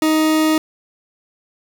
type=tone; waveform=40% pulse; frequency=313 Hz; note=D#4; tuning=10 cents sharp; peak=-12 dBFS; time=0.02-0.58 s; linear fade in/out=2 ms; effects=7-bit